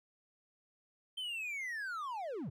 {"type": "linear sweep", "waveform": "triangle", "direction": "down", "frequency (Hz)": [3136, 100.8], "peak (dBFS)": -36, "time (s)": [1.17, 2.5], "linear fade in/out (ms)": 10, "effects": []}